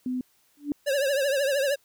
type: tone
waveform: sine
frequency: 252.8 Hz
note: B3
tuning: 41 cents sharp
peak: -26 dBFS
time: 0.06-0.21 s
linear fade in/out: 2 ms
type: tone with exponential growth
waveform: sine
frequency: 290 Hz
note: D4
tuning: 22 cents flat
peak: -20 dBFS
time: 0.57-0.72 s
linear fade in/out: 1 ms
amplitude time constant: 32 ms
type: tone with vibrato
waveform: square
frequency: 554.4 Hz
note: C#5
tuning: in tune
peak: -23 dBFS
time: 0.86-1.76 s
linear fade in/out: 20 ms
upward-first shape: triangle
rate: 13 Hz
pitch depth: 110 cents each way
effects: white hiss -65 dBFS RMS until 1.84 s